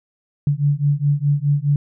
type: beating tone pair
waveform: sine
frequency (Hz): 141.9 / 146.7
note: C#3 / D3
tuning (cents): +41 / -2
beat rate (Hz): 4.8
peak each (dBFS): -18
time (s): 0.47-1.76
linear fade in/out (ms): 2
effects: none